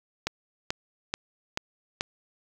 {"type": "click train", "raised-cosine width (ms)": 0.2, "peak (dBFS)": -10, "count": 5, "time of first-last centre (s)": [0.27, 2.009], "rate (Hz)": 2.3, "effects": ["7-bit"]}